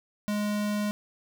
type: tone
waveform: square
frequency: 208.1 Hz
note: G#3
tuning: 4 cents sharp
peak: -27 dBFS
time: 0.28-0.91 s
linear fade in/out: 0 ms
effects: none